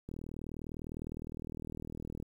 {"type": "click train", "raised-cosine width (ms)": 3, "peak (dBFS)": -29, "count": 86, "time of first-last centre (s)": [0.09, 2.226], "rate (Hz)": 39.8, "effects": ["10-bit"]}